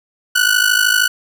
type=ring-modulated tone; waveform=sawtooth; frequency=1480 Hz; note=F#6; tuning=in tune; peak=-5 dBFS; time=0.35-1.08 s; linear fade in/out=10 ms; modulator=26.5 Hz; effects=none